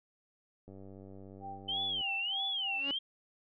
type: click train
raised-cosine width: 2 ms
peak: -38 dBFS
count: 130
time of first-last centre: 0.68-2.01 s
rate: 97 Hz
type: tone with tremolo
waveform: sine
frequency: 784 Hz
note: G5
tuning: in tune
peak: -40 dBFS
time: 1.4-2.82 s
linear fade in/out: 50 ms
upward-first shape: sine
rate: 3.2 Hz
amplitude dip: 85%
type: tone with vibrato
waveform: sine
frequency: 3031 Hz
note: F#7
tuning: 41 cents sharp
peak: -32 dBFS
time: 1.68-2.99 s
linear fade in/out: 10 ms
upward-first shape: sine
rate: 1.6 Hz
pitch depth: 220 cents each way
type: tone with exponential growth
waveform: sawtooth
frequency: 279.1 Hz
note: C#4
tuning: 12 cents sharp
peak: -32 dBFS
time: 2.68-2.91 s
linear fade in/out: 1 ms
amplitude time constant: 48 ms
effects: resampled to 11025 Hz